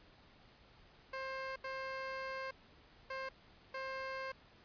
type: tone bursts at uneven times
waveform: 15% pulse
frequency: 530 Hz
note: C5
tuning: 22 cents sharp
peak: -34 dBFS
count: 4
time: 1.13-1.56 / 1.64-2.51 / 3.1-3.29 / 3.74-4.32 s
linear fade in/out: 5 ms
effects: pink hiss -63 dBFS RMS until 4.64 s + resampled to 11025 Hz